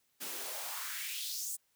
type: noise with high-pass filter sweep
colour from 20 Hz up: white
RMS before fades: -40 dBFS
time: 0.2-1.57 s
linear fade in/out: 20 ms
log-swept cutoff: 230 to 8500 Hz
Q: 2.7
effects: white hiss -75 dBFS RMS until 1.75 s